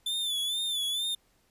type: tone with vibrato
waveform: 45% pulse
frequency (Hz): 3507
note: A7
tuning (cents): -6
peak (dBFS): -28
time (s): 0.06-1.15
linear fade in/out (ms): 5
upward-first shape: sine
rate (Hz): 2.2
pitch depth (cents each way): 74
effects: pink hiss -68 dBFS RMS until 1.5 s + resampled to 32000 Hz